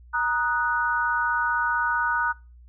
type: chord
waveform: sine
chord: D# minor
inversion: second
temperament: equal with one note detuned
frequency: 940.4 / 1244.5 / 1480 Hz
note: A#5 / D#6 / F#6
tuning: +15 / 0 / 0 cents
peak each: -26 / -28 / -24 dBFS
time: 0.13-2.33 s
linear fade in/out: 20 ms
effects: noise-tail reverb RT60 0.3 s tail -24 dB re dry + added 60 Hz sine -46 dBFS peak until 2.68 s